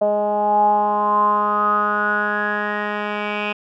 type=tone with low-pass filter sweep; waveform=10% pulse; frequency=208.2 Hz; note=G#3; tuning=5 cents sharp; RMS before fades=-19 dBFS; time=0.01-3.53 s; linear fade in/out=10 ms; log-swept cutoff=660 to 2500 Hz; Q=9.8; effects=none